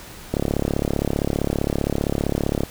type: click train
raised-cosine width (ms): 2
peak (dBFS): -7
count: 82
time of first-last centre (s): 0.34-2.635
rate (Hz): 35.3
effects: pink hiss -40 dBFS RMS until 2.7 s